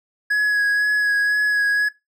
triangle tone with vibrato, 1674 Hz, G#6, 13 cents sharp, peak -14 dBFS, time 0.3-1.89 s, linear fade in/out 10 ms, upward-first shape sine, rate 2 Hz, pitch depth 17 cents each way, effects noise-tail reverb RT60 0.2 s tail -20 dB re dry

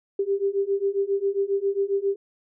sine beating tone pair, 392 / 399.4 Hz, G4 / G4, 0 / +32 cents, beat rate 7.4 Hz, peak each -25 / -24 dBFS, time 0.19-2.16 s, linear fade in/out 5 ms, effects none

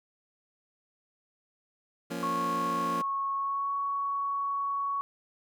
25% pulse chord, Bb minor, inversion second, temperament just, 174.81 / 233.1 / 279.7 Hz, F3 / Bb3 / Db4, +2 / 0 / +16 cents, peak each -34 dBFS, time 2.1-3.02 s, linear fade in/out 10 ms
sine tone with pitch glide, 1100 to 1117.3 Hz, C#6 to C#6, -14 to +13 cents, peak -28 dBFS, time 2.23-5.01 s, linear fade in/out 0 ms, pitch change +27 cents, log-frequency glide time 3.35-3.73 s
effects none

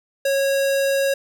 square tone, 549 Hz, C#5, 17 cents flat, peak -18 dBFS, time 0.25-1.14 s, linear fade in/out 5 ms, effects none

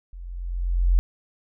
sine tone with level ramp, 44 Hz, F1, 14 cents sharp, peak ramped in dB -36 to -13 dBFS, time 0.13-0.99 s, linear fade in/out 0 ms, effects none

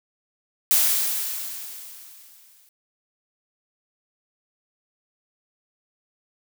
blue noise with exponential decay, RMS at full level -17 dBFS, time 0.71-2.69 s, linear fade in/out 0 ms, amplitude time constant 430 ms, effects none

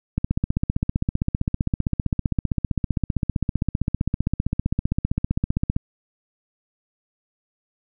click train, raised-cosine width 5 ms, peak -8 dBFS, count 87, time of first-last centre 0.18-5.764 s, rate 15.4 Hz, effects none

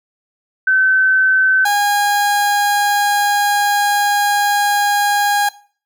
sine / 30% pulse tone pair in turn, 1531 / 818.3 Hz, G6 / G#5, -41 / -26 cents, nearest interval major seventh, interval 1085 cents, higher first, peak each -10 dBFS, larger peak neither, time 0.67-1.65 / 1.65-5.49 s, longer second, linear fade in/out 5 ms, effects noise-tail reverb RT60 0.4 s tail -18 dB re dry

